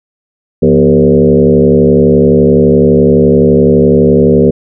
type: tone with frequency modulation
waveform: sine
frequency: 319.5 Hz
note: D#4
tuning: 46 cents sharp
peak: -3 dBFS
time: 0.62-4.51 s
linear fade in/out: 10 ms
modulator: 71.8 Hz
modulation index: 2.6
effects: none